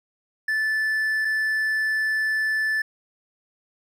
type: tone pair in turn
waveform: triangle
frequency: 1750 / 1750 Hz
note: A6 / A6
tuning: -10 / -10 cents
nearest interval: unison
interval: 0 cents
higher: neither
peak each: -19 dBFS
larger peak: neither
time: 0.48-1.25 / 1.25-2.82 s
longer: second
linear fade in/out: 5 ms
effects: none